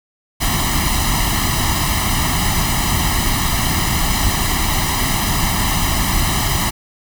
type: noise with comb filter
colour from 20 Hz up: pink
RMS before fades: -17 dBFS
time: 0.4-6.71 s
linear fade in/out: 20 ms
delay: 1 ms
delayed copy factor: +0.85
effects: none